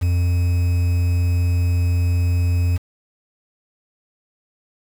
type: tone with quantisation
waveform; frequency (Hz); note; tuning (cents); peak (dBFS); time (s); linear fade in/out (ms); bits
triangle; 87.9; F2; +12; -13; 0.01-2.78; 20; 6
effects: none